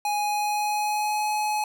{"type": "tone with pitch glide", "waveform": "square", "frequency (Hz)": [830.6, 846.6], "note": ["G#5", "G#5"], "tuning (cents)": [0, 33], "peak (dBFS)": -24, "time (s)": [0.05, 1.64], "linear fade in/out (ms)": 2, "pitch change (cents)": 33, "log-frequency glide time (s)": [0.16, 1.3], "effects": []}